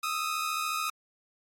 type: tone pair together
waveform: sawtooth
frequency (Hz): 1244.5 / 1318.5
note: D#6 / E6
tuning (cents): 0 / 0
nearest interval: minor second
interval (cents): 100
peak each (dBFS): -27 / -31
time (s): 0.03-0.9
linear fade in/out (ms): 5
effects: AAC 48 kbps